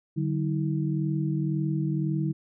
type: tone cluster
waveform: sine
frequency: 148.8 / 190.7 / 322.4 Hz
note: D3 / G3 / E4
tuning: +23 / -47 / -38 cents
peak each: -26 / -31 / -31 dBFS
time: 0.16-2.33 s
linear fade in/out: 20 ms
effects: none